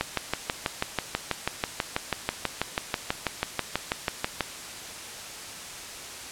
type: click train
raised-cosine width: 0.3 ms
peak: -8 dBFS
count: 28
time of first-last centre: 0.01-4.407 s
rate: 6.14 Hz
effects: white hiss -39 dBFS RMS until 6.31 s + low-pass 9000 Hz 12 dB/octave